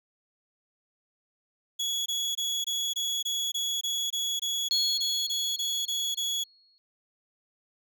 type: tone bursts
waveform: 30% pulse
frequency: 3365 Hz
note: G#7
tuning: 22 cents sharp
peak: -25 dBFS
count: 16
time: 1.79-6.44 s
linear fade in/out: 10 ms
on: 270 ms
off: 22 ms
type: tone with exponential decay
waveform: sine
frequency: 4319 Hz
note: C#8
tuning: 46 cents flat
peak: -23 dBFS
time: 4.71-6.78 s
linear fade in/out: 0 ms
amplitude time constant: 450 ms
effects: none